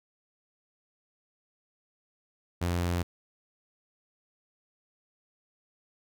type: tone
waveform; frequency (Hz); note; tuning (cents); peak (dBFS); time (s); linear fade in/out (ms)
sawtooth; 87.31; F2; 0; -23; 2.61-3.03; 10
effects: none